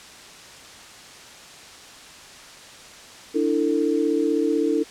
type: chord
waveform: sine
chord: D suspended second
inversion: none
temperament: equal with one note detuned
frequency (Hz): 293.7 / 329.6 / 447.7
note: D4 / E4 / A4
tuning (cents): 0 / 0 / +30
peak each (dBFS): -23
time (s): 3.34-4.84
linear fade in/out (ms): 20
effects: white hiss -43 dBFS RMS until 4.9 s + low-pass 7000 Hz 12 dB/octave